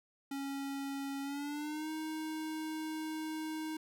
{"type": "tone with pitch glide", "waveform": "square", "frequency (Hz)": [276.2, 313.6], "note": ["C#4", "D#4"], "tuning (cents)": [-6, 14], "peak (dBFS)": -38, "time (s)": [0.31, 3.77], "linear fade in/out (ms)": 5, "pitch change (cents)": 220, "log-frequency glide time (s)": [1.22, 1.9], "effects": []}